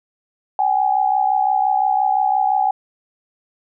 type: tone pair together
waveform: sine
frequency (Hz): 764.8 / 830.6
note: G5 / G#5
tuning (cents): -43 / 0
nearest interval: minor second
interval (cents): 143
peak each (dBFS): -17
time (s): 0.59-2.71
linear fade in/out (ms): 2
effects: none